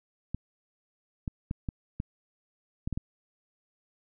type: clicks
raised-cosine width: 5 ms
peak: -19 dBFS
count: 8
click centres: 0.346 / 1.278 / 1.511 / 1.688 / 2.001 / 2.875 / 2.927 / 2.975 s
effects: none